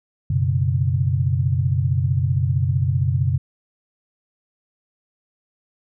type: chord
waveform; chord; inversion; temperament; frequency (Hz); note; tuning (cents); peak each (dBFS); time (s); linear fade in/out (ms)
sine; F# suspended fourth; none; just; 92.5 / 123.33 / 138.75; F#2 / B2 / C#3; 0 / -2 / +2; -21; 0.3-3.38; 5
effects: none